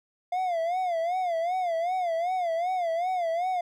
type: tone with vibrato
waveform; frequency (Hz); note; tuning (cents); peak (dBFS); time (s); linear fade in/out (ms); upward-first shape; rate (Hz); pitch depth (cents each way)
triangle; 700; F5; +4; -23; 0.32-3.61; 5; sine; 2.6; 120
effects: none